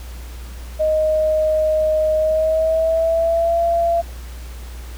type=tone with pitch glide; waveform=sine; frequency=622.3 to 678.6 Hz; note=D#5 to F5; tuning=0 to -50 cents; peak=-14 dBFS; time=0.79-4.02 s; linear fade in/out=20 ms; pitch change=+150 cents; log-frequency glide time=2.16-3.63 s; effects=added 60 Hz sine -30 dBFS peak until 4.97 s + pink hiss -42 dBFS RMS until 4.97 s